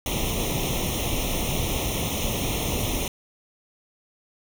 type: noise with comb filter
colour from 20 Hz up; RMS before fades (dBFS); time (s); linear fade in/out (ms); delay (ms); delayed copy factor
pink; -26; 0.06-3.08; 2; 0.32; +1
effects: none